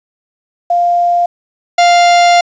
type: tone pair in turn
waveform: sine / 45% pulse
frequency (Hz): 698.5 / 698.5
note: F5 / F5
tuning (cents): 0 / 0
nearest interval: unison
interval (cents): 0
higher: neither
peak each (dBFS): -8 / -5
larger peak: second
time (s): 0.7-1.26 / 1.78-2.41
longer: second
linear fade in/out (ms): 5
effects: resampled to 16000 Hz + 7-bit